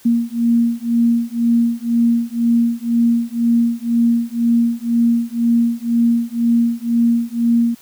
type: beating tone pair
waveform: sine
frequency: 233.1 / 235.1 Hz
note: A#3 / A#3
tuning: 0 / +15 cents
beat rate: 2 Hz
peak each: -16 dBFS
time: 0.05-7.75 s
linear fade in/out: 10 ms
effects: white hiss -47 dBFS RMS until 7.81 s